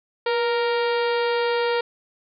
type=harmonic tone with a mistuned harmonic; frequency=466.2 Hz; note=A#4; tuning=in tune; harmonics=1 / 2 / 3 / 4 / 5 / 6 / 7 / 8 / 9 / 10; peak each=-21 / -27 / -31 / -33 / -35 / -37 / -38 / -39 / -40 / -41 dBFS; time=0.26-1.81 s; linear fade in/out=5 ms; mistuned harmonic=1; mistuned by=+44 cents; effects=none